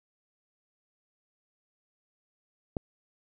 click, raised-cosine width 2 ms, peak -17 dBFS, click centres 2.768 s, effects none

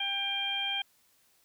harmonic tone, 795 Hz, G5, 24 cents sharp, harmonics 1 / 2 / 3 / 4, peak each -39 / -41 / -36 / -31 dBFS, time 0-0.82 s, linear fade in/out 5 ms, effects white hiss -67 dBFS RMS until 1.44 s

